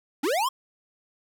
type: linear sweep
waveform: square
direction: up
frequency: 246.9 to 1108.7 Hz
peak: -23 dBFS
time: 0.23-0.49 s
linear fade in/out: 10 ms
effects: none